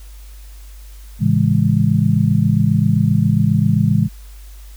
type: chord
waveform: sine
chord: A major seventh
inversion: none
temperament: just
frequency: 110 / 137.5 / 165 / 206.2 Hz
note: A2 / C#3 / E3 / G#3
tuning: 0 / -14 / +2 / -12 cents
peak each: -17 dBFS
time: 1.19-4.09 s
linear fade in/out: 50 ms
effects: added 50 Hz sine -34 dBFS peak until 4.76 s + white hiss -48 dBFS RMS until 4.76 s